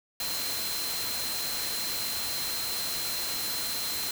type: tone in noise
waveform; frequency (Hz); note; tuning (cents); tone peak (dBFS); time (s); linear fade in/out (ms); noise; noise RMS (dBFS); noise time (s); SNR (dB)
sine; 4119; C8; -28; -34; 0.2-4.11; 2; white; -33; 0.2-4.11; -4
effects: none